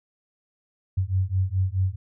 sine beating tone pair, 92 / 96.7 Hz, F#2 / G2, -9 / -23 cents, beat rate 4.7 Hz, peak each -24 dBFS, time 0.97-1.96 s, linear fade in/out 10 ms, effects none

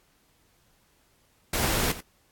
pink noise with echo, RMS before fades -26 dBFS, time 1.53-1.92 s, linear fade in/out 5 ms, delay 88 ms, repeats 1, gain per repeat -14 dB, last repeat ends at 2.008 s, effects pink hiss -65 dBFS RMS until 2.31 s + AAC 64 kbps

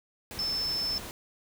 sine tone in noise, 5274 Hz, E8, in tune, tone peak -28 dBFS, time 0.39-0.98 s, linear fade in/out 0 ms, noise pink, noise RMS -41 dBFS, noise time 0.31-1.11 s, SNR +10 dB, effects none

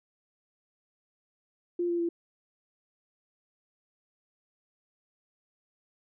sine tone with pitch steps, 349.2 / 344.4 / 339.7 Hz, F4 / F4 / F4, 0 / -24 / -48 cents, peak -26 dBFS, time 1.79-2.09 s, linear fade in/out 5 ms, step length 100 ms, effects none

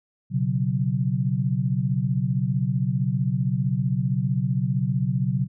sine chord, B suspended second, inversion none, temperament just, 123.47 / 138.9 / 185.21 Hz, B2 / C#3 / F#3, 0 / +4 / +2 cents, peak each -25 / -24 / -26 dBFS, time 0.3-5.48 s, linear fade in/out 50 ms, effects none

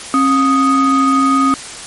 triangle ring-modulated tone, 487.8 Hz, B4, 21 cents flat, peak -4 dBFS, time 0.14-1.54 s, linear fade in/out 0 ms, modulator 758 Hz, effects white hiss -29 dBFS RMS until 1.86 s + MP3 48 kbps

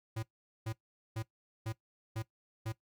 square tone bursts, 111.2 Hz, A2, 19 cents sharp, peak -36 dBFS, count 6, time 0.16-2.724 s, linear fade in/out 10 ms, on 69 ms, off 430 ms, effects noise-tail reverb RT60 0.1 s tail -17 dB re dry

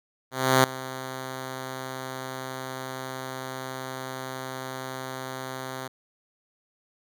5% pulse tone with ADSR envelope, 130.81 Hz, C3, in tune, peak -4 dBFS, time 0.31-5.88 s, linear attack 330 ms, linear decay 4 ms, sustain -18 dB, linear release 8 ms, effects none

